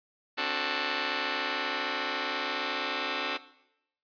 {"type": "chord", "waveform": "5% pulse", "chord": "D dominant seventh", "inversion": "third", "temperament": "just", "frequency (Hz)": [264.3, 293.7, 367.1, 440.5], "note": ["C4", "D4", "F#4", "A4"], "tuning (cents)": [18, 0, -14, 2], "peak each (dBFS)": -24, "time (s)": [0.37, 3.38], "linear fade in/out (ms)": 20, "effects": ["noise-tail reverb RT60 0.8 s tail -17 dB re dry", "resampled to 11025 Hz"]}